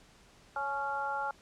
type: harmonic tone with a mistuned harmonic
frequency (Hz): 277.2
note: C#4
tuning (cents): 0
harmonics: 2 / 3 / 4 / 5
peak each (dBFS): -42 / -34 / -43 / -36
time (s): 0.56-1.31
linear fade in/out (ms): 2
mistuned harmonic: 3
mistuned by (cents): +28
effects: pink hiss -60 dBFS RMS until 1.41 s + low-pass 8000 Hz 12 dB/octave